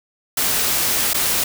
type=noise with dropouts; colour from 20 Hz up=white; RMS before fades=-19 dBFS; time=0.37-1.44 s; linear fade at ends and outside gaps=5 ms; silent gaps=1.134-1.143 s; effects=none